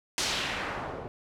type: noise with low-pass filter sweep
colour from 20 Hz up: white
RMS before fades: -33 dBFS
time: 0.18-1.08 s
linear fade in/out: 0 ms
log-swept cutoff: 6200 to 540 Hz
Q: 1.2
effects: none